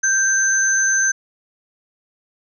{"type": "tone pair together", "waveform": "sine", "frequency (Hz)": [1568, 6180], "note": ["G6", "G8"], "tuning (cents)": [0, -26], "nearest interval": "2 octaves", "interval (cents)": 2374, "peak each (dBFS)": -17, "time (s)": [0.03, 1.12], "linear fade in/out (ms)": 10, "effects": []}